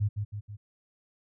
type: tone with echo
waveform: sine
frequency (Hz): 103.83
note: G#2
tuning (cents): 0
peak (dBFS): -23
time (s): 0-0.09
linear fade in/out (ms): 20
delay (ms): 160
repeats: 3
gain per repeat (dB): -5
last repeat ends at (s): 0.57
effects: none